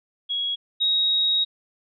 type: tone pair in turn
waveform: sine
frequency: 3322 / 3786 Hz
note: G#7 / A#7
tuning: 0 / +26 cents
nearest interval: major second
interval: 226 cents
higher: second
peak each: -23 / -18 dBFS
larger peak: second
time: 0.29-0.56 / 0.8-1.45 s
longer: second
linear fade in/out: 20 ms
effects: none